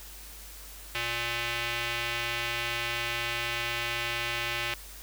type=tone with band-pass filter; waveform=square; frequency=117.9 Hz; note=A#2; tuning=20 cents sharp; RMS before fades=-32 dBFS; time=0.95-4.74 s; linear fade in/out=0 ms; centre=2600 Hz; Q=1.9; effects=added 50 Hz sine -47 dBFS peak until 5.02 s + white hiss -47 dBFS RMS until 5.02 s